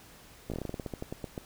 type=slowing click train; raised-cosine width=2 ms; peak=-22 dBFS; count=16; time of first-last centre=0.5-1.378 s; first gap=17 ms; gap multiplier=1.16; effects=pink hiss -54 dBFS RMS until 1.45 s